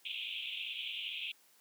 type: band-pass noise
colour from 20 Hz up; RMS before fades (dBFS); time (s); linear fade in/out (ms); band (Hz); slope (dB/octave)
white; -41; 0.05-1.32; 5; 2400 to 3500; 96
effects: white hiss -66 dBFS RMS until 1.6 s + high-pass 200 Hz 12 dB/octave